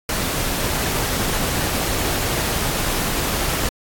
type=noise; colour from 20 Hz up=pink; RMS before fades=-22 dBFS; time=0.09-3.69 s; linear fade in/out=2 ms; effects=AAC 64 kbps